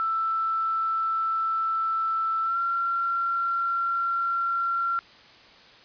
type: tone with pitch glide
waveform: sine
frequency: 1327 to 1368.3 Hz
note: E6 to F6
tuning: +11 to -36 cents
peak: -23 dBFS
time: 0-4.99 s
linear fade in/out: 0 ms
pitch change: +53 cents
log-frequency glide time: 2.43-2.58 s
effects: white hiss -51 dBFS RMS until 5.84 s + resampled to 11025 Hz